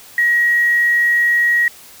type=tone with quantisation; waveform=sine; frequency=1900 Hz; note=A#6; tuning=33 cents sharp; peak=-11 dBFS; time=0.18-1.68 s; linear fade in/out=2 ms; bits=6; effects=white hiss -41 dBFS RMS until 2 s